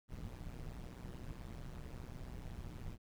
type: noise with amplitude modulation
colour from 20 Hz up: brown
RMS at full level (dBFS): -43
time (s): 0.08-2.98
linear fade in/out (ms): 50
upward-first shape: sine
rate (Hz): 124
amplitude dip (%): 95
effects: none